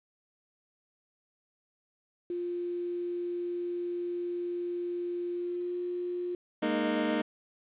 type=tone with pitch glide; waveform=sine; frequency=350.2 to 354.7 Hz; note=F4 to F4; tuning=+5 to +27 cents; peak=-31 dBFS; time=2.3-6.35 s; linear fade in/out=2 ms; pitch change=+22 cents; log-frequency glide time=5.32-5.75 s
type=chord; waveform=25% pulse; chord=Ab suspended second; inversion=none; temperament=equal with one note detuned; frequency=207.7 / 233.1 / 307.4 Hz; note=Ab3 / Bb3 / Eb4; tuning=0 / 0 / -21 cents; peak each=-31 / -28 / -26 dBFS; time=6.62-7.22 s; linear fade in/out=10 ms
effects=resampled to 8000 Hz + 10-bit